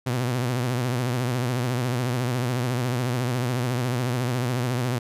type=tone with vibrato; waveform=sawtooth; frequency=124 Hz; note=B2; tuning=7 cents sharp; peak=-19 dBFS; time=0.06-4.99 s; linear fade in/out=10 ms; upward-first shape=triangle; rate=14 Hz; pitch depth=110 cents each way; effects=resampled to 32000 Hz